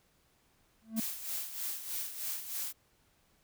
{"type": "tone with exponential growth", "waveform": "triangle", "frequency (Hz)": 222.6, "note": "A3", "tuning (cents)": 20, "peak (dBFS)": -25, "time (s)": [0.82, 1], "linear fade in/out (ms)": 5, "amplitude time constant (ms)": 37}
{"type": "noise with tremolo", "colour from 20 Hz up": "blue", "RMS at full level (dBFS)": -36, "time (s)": [0.96, 2.73], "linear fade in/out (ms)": 20, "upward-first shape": "sine", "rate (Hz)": 3.2, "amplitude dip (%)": 65}
{"effects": ["pink hiss -70 dBFS RMS until 3.43 s"]}